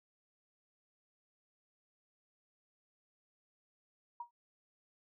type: tone with exponential decay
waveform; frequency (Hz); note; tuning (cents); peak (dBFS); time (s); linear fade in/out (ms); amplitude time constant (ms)
sine; 951; A#5; +34; -37; 4.2-4.31; 5; 22
effects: none